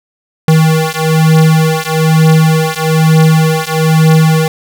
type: beating tone pair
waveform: square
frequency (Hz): 158.3 / 159.4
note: D#3 / D#3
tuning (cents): +30 / +42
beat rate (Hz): 1.1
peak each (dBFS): -10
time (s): 0.48-4.48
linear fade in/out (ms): 2
effects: none